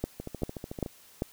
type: two click trains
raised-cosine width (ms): 2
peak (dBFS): -15 / -23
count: 4 / 10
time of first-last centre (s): 0.04-1.221 / 0.2-0.862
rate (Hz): 2.54 / 13.6
effects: white hiss -56 dBFS RMS until 1.32 s